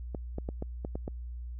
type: clicks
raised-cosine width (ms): 2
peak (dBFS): -22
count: 7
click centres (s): 0.148 / 0.384 / 0.489 / 0.624 / 0.849 / 0.955 / 1.079
effects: added 60 Hz sine -37 dBFS peak until 1.59 s